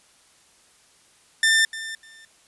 sawtooth tone with echo, 1791 Hz, A6, 30 cents sharp, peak -12 dBFS, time 1.43-1.65 s, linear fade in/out 2 ms, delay 300 ms, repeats 2, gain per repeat -15 dB, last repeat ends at 2.25 s, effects white hiss -57 dBFS RMS until 2.47 s + resampled to 24000 Hz

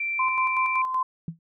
sine tone, 2349 Hz, D7, in tune, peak -25 dBFS, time 0-0.82 s, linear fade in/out 5 ms
sine tone with tremolo, 1033 Hz, C6, 22 cents flat, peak -21 dBFS, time 0.19-1.03 s, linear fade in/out 5 ms, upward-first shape square, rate 5.3 Hz, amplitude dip 45%
sine tone with exponential decay, 164.81 Hz, E3, in tune, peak -25 dBFS, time 1.28-1.39 s, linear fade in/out 2 ms, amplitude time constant 22 ms
effects none

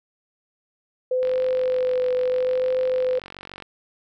sine tone with vibrato, 508 Hz, B4, 49 cents sharp, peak -19 dBFS, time 1.11-3.19 s, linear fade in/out 5 ms, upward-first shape triangle, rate 0.74 Hz, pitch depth 17 cents each way
click train, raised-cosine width 0.3 ms, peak -21 dBFS, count 113, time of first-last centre 1.23-3.623 s, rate 46.8 Hz
effects none

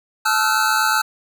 square tone cluster, 869 / 1303 / 1391 / 1516 Hz, A5 / E6 / F6 / F#6, -22 / -20 / -7 / +42 cents, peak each -22 dBFS, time 0.25-1.02 s, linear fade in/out 10 ms, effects none

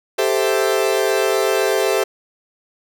40% pulse chord, A minor seventh, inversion third, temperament equal, 392 / 440 / 523.3 / 659.3 Hz, G4 / A4 / C5 / E5, 0 / 0 / 0 / 0 cents, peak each -19 / -20 / -21 / -22 dBFS, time 0.18-2.04 s, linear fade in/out 10 ms, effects none

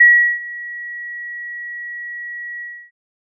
sine tone with ADSR envelope, 1920 Hz, B6, 49 cents flat, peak -4 dBFS, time 0-2.91 s, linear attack 9 ms, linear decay 380 ms, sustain -22 dB, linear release 300 ms, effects none

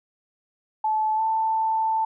sine tone with pitch glide, 867 to 885.7 Hz, A5 to A5, -26 to +11 cents, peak -20 dBFS, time 0.84-2.05 s, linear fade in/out 5 ms, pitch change +37 cents, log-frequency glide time 1.16-1.21 s, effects none

